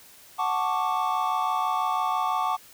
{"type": "chord", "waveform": "triangle", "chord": "D major seventh", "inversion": "first", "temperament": "equal", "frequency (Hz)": [740, 880, 1108.7, 1174.7], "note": ["F#5", "A5", "C#6", "D6"], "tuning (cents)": [0, 0, 0, 0], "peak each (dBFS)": -27, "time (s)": [0.38, 2.57], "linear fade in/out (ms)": 20, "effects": ["white hiss -51 dBFS RMS until 2.73 s"]}